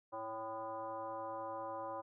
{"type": "tone with frequency modulation", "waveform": "sine", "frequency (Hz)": 779, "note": "G5", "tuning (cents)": -11, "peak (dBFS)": -40, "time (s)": [0.12, 2.02], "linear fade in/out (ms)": 20, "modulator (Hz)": 224, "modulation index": 1.6, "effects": []}